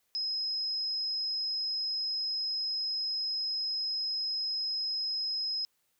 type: tone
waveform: sine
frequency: 5110 Hz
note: D#8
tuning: 45 cents sharp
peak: -30 dBFS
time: 0.15-5.65 s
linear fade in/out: 0 ms
effects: white hiss -75 dBFS RMS until 5.99 s